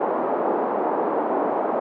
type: band-pass noise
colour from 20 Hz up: white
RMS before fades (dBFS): -23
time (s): 0-1.8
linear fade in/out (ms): 10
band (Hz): 270 to 880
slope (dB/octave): 24
effects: none